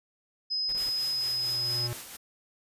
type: tone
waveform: sine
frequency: 5060 Hz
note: D#8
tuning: 28 cents sharp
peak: -27 dBFS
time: 0.5-1.88 s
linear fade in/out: 20 ms
type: tone with exponential growth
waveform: square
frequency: 119.8 Hz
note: A#2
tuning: 48 cents sharp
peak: -32 dBFS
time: 0.64-1.93 s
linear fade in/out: 0 ms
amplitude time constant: 280 ms
type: noise bursts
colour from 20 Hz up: pink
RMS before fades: -46 dBFS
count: 4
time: 0.69-0.892 s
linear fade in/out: 0 ms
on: 34 ms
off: 22 ms
type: noise with tremolo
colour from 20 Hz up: white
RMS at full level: -40 dBFS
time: 0.77-2.17 s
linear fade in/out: 10 ms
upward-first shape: sine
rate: 4.4 Hz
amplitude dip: 45%
effects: resampled to 32000 Hz